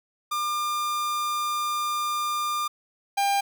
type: tone pair in turn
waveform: 45% pulse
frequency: 1200 / 798.9 Hz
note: D6 / G5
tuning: +37 / +33 cents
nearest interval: perfect fifth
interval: 704 cents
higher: first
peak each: -25 / -21 dBFS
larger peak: second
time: 0.31-2.68 / 3.17-3.41 s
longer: first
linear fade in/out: 10 ms
effects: none